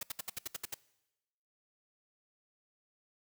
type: noise bursts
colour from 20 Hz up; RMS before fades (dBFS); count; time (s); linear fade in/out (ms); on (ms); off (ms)
white; -38; 9; 0.01-0.743; 5; 21; 68
effects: noise-tail reverb RT60 1.0 s tail -21 dB re dry